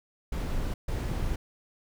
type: noise bursts at uneven times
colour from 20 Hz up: brown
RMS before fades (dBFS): -30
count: 2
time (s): 0.32-0.74 / 0.88-1.36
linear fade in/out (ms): 5
effects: none